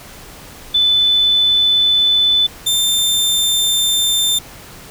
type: tone pair in turn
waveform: sine / sawtooth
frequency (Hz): 3504 / 3580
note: A7 / A7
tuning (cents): -8 / +29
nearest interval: unison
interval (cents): 37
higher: second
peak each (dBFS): -10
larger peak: neither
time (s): 0.74-2.47 / 2.66-4.39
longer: neither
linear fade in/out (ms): 10
effects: pink hiss -37 dBFS RMS until 4.9 s